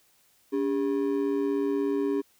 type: ring-modulated tone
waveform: triangle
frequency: 343.5 Hz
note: F4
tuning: 29 cents flat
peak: -19 dBFS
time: 0.52-2.22 s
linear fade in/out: 20 ms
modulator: 58.3 Hz
effects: white hiss -64 dBFS RMS until 2.39 s